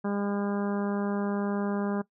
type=harmonic tone; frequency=202.1 Hz; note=G#3; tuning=47 cents flat; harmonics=1 / 2 / 3 / 4 / 5 / 6 / 7 / 8; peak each=-28 / -34 / -38 / -40 / -42 / -44 / -45 / -46 dBFS; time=0.04-2.02 s; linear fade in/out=10 ms; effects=noise-tail reverb RT60 0.1 s tail -19 dB re dry